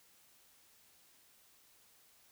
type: silence
effects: white hiss -66 dBFS RMS until 2.31 s